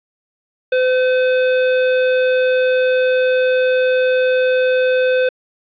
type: tone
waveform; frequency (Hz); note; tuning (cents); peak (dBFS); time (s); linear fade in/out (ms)
square; 510; C5; -44; -13; 0.72-5.29; 5
effects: resampled to 8000 Hz + 7-bit